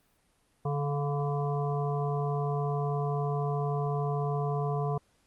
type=harmonic tone with a mistuned harmonic; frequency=144.4 Hz; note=D3; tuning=29 cents flat; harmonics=1 / 3 / 5 / 7 / 8; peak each=-29 / -34 / -36 / -39 / -43 dBFS; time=0.65-4.98 s; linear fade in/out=5 ms; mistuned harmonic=5; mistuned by=-40 cents; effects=pink hiss -69 dBFS RMS until 5.26 s + Opus 32 kbps